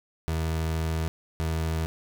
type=tone bursts at uneven times; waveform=30% pulse; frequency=80.6 Hz; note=E2; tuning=38 cents flat; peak=-23 dBFS; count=2; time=0.28-1.08 / 1.4-1.86 s; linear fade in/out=0 ms; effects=none